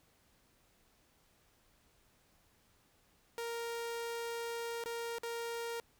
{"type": "tone with dropouts", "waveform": "sawtooth", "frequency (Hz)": 466.2, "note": "A#4", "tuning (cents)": 0, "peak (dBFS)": -34, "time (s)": [3.38, 5.8], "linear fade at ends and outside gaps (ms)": 0, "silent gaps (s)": [[4.838, 4.859], [5.184, 5.234]], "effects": ["pink hiss -70 dBFS RMS until 5.99 s"]}